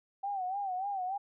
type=tone with vibrato; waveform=sine; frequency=769 Hz; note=G5; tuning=33 cents flat; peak=-32 dBFS; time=0.23-1.18 s; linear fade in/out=10 ms; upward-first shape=sine; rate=3.4 Hz; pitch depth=100 cents each way; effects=none